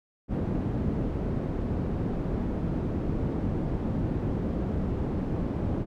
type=low-pass noise; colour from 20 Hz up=white; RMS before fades=-29 dBFS; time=0.28-5.86 s; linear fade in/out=50 ms; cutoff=250 Hz; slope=12 dB/octave; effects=none